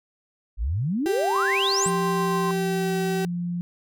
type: exponential sweep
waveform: sine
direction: up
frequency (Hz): 47.02 to 9450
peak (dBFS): -22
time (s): 0.57-1.91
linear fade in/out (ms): 50
type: tone with pitch glide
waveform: 35% pulse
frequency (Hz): 392 to 383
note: G4 to G4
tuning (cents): 0 to -40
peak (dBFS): -23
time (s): 1.06-3.25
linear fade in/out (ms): 0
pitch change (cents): -40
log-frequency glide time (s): 2.09-2.96
type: tone with tremolo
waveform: sine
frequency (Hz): 1046.5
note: C6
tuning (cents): 0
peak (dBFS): -25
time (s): 1.36-2.51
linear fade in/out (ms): 0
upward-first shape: triangle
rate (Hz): 7.3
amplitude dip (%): 25
type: tone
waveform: sine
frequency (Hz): 174.61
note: F3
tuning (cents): 0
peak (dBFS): -25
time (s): 1.86-3.61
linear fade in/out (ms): 0
effects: none